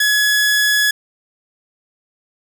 sawtooth tone, 1692 Hz, G#6, 32 cents sharp, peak -9 dBFS, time 0-0.91 s, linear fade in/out 5 ms, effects none

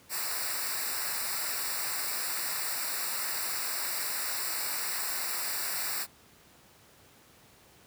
white noise with comb filter, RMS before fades -33 dBFS, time 0.09-6.07 s, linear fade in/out 50 ms, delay 0.31 ms, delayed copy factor -0.95, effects pink hiss -58 dBFS RMS until 7.86 s + high-pass 80 Hz 12 dB/octave

